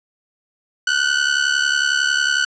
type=ring-modulated tone; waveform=sawtooth; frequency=1491 Hz; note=F#6; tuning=13 cents sharp; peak=-9 dBFS; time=0.87-2.45 s; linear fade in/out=2 ms; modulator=35.5 Hz; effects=resampled to 16000 Hz + 7-bit